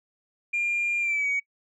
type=tone with pitch glide; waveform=sine; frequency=2400 to 2252 Hz; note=D7 to C#7; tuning=+37 to +27 cents; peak=-22 dBFS; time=0.53-1.4 s; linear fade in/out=10 ms; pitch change=-110 cents; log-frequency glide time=1-1.28 s; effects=noise-tail reverb RT60 0.1 s tail -22 dB re dry + tanh soft clip ceiling -20 dBFS